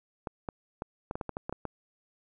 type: clicks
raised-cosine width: 1 ms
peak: -20 dBFS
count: 11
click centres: 0.272 / 0.488 / 0.821 / 1.111 / 1.155 / 1.212 / 1.293 / 1.369 / 1.495 / 1.526 / 1.653 s
effects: none